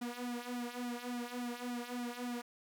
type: tone with flanger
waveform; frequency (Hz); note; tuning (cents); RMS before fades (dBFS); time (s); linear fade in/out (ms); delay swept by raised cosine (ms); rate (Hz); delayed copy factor
sawtooth; 243.1; B3; -27; -41; 0.01-2.42; 10; 1.8 to 4; 3.5; -0.95
effects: none